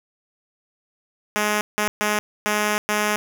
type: tone bursts at uneven times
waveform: 5% pulse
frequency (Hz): 210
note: G#3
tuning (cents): +19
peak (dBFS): -8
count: 5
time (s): 1.36-1.61 / 1.78-1.88 / 2.01-2.19 / 2.46-2.78 / 2.89-3.16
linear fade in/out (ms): 0
effects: none